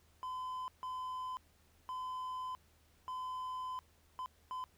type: tone bursts at uneven times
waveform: triangle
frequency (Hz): 1018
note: C6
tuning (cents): -48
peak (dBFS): -37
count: 6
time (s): 0.23-0.68 / 0.83-1.37 / 1.89-2.55 / 3.08-3.79 / 4.19-4.26 / 4.51-4.64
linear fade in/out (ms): 0
effects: added 78 Hz sine -69 dBFS peak until 4.77 s + pink hiss -70 dBFS RMS until 4.77 s